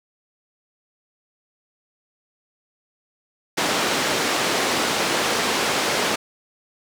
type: band-pass noise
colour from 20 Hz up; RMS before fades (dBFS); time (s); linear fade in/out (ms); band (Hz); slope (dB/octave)
pink; -22; 3.57-6.16; 10; 300 to 6800; 12
effects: none